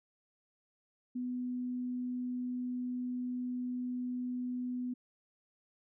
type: tone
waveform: sine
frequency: 248.8 Hz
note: B3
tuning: 13 cents sharp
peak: -34 dBFS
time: 1.15-4.94 s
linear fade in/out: 10 ms
effects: none